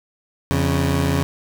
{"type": "tone pair together", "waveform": "20% pulse", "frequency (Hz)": [85.62, 138.59], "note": ["F2", "C#3"], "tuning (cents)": [-34, 0], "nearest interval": "minor sixth", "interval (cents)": 834, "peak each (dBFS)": [-15, -15], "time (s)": [0.51, 1.23], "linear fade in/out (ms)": 0, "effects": []}